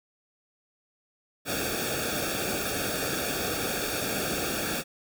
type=noise with comb filter; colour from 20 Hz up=pink; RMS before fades=-30 dBFS; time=1.45-4.84 s; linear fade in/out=50 ms; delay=0.99 ms; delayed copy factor=-0.95; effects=none